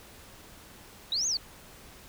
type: exponential two-way sweep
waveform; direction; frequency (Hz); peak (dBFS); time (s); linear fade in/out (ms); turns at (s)
sine; up then down; 3729 to 6790 to 4280; -26; 1.12-1.37; 2; 1.27
effects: pink hiss -51 dBFS RMS until 2.08 s